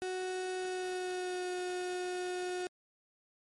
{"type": "tone with pitch glide", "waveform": "35% pulse", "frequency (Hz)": [370, 362.2], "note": ["F#4", "F#4"], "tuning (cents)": [0, -37], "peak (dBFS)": -33, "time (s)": [0.02, 2.67], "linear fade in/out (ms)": 0, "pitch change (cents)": -37, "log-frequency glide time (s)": [0.56, 1.52], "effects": ["MP3 48 kbps"]}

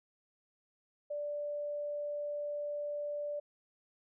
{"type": "tone", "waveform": "sine", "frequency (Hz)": 586, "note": "D5", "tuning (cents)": -4, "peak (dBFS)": -35, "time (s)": [1.1, 3.4], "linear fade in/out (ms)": 10, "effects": []}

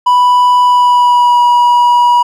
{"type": "tone with pitch glide", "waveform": "triangle", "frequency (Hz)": [987.8, 968], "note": ["B5", "B5"], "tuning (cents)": [0, -35], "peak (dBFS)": -3, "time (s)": [0.06, 2.23], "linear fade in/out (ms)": 10, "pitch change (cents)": -35, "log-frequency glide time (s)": [0.64, 1.41], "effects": []}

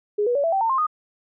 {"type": "tone with pitch steps", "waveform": "sine", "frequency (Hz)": [415.3, 485.4, 567.3, 663.1, 775, 905.8, 1058.7, 1237.3], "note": ["G#4", "B4", "C#5", "E5", "G5", "A#5", "C6", "D#6"], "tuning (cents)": [0, -30, 40, 10, -20, -50, 20, -10], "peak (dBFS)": -18, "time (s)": [0.18, 0.868], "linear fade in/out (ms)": 10, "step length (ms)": 86, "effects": []}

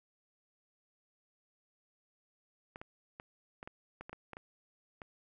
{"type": "clicks", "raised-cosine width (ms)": 0.5, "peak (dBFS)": -30, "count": 11, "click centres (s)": [2.759, 2.815, 3.199, 3.629, 3.675, 4.01, 4.095, 4.13, 4.333, 4.369, 5.018], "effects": []}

